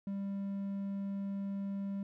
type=tone; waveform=triangle; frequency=197.7 Hz; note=G3; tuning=15 cents sharp; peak=-33 dBFS; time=0.07-2.03 s; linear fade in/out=2 ms; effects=none

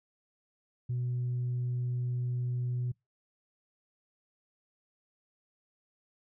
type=tone; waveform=sine; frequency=123.47 Hz; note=B2; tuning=in tune; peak=-28 dBFS; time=0.89-2.92 s; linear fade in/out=10 ms; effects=noise-tail reverb RT60 0.2 s tail -26 dB re dry + tanh soft clip ceiling -27 dBFS

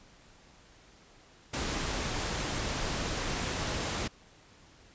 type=noise; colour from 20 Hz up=pink; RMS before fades=-33 dBFS; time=1.53-4.08 s; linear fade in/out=10 ms; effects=pink hiss -58 dBFS RMS until 4.94 s + resampled to 16000 Hz

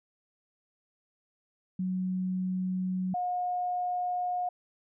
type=tone pair in turn; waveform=sine; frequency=185 / 719.3 Hz; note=F#3 / F#5; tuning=0 / -49 cents; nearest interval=2 octaves; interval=2351 cents; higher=second; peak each=-28 dBFS; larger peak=neither; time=1.79-3.14 / 3.14-4.49 s; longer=neither; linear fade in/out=5 ms; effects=none

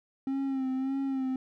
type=tone with vibrato; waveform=triangle; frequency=266.6 Hz; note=C4; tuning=33 cents sharp; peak=-26 dBFS; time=0.27-1.36 s; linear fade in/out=2 ms; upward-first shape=sine; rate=1.7 Hz; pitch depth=42 cents each way; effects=none

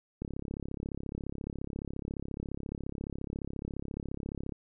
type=click train; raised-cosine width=3 ms; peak=-24 dBFS; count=149; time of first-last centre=0.22-4.522 s; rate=34.4 Hz; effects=none

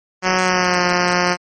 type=tone with pitch glide; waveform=5% pulse; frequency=184.9 to 178.19 Hz; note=F#3 to F3; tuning=-1 to +35 cents; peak=-3 dBFS; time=0.22-1.37 s; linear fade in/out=50 ms; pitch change=-64 cents; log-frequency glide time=0.4-0.83 s; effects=MP3 32 kbps

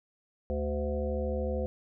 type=harmonic tone with a mistuned harmonic; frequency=73.1 Hz; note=D2; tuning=7 cents flat; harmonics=1 / 3 / 5 / 7 / 9 / 10; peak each=-32 / -37 / -39 / -33 / -43 / -47 dBFS; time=0.5-1.66 s; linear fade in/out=0 ms; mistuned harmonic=5; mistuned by=+54 cents; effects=none

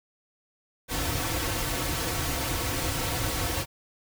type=noise with comb filter; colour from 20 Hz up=pink; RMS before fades=-29 dBFS; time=0.88-3.66 s; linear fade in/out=50 ms; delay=4.9 ms; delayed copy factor=-0.75; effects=none

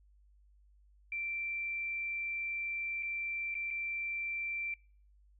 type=tone with dropouts; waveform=sine; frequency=2349 Hz; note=D7; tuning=in tune; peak=-35 dBFS; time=1.12-4.74 s; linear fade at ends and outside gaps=2 ms; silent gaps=3.026-3.03 / 3.543-3.551 / 3.705-3.709 s; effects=noise-tail reverb RT60 0.5 s tail -25 dB re dry + added 50 Hz sine -61 dBFS peak until 5.39 s

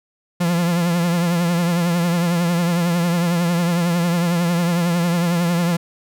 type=tone with vibrato; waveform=45% pulse; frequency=172.2 Hz; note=F3; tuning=24 cents flat; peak=-16 dBFS; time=0.4-5.77 s; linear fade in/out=10 ms; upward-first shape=triangle; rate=11 Hz; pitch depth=66 cents each way; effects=none

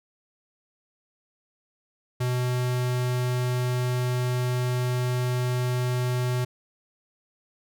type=tone; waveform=square; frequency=124.8 Hz; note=B2; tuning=19 cents sharp; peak=-24 dBFS; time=2.2-6.45 s; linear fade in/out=10 ms; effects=none

